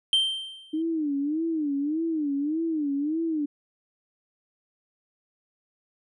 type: tone with exponential decay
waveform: triangle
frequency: 3136 Hz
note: G7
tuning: in tune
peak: -15 dBFS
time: 0.13-0.82 s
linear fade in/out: 1 ms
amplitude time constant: 150 ms
type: tone with vibrato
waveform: sine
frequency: 303.8 Hz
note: D#4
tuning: 41 cents flat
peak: -24 dBFS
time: 0.73-3.46 s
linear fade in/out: 10 ms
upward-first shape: sine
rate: 1.7 Hz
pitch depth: 150 cents each way
effects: resampled to 24000 Hz